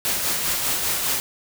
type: noise with tremolo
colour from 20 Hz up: white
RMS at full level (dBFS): -22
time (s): 0.05-1.2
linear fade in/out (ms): 0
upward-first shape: sine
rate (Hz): 5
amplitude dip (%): 35
effects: none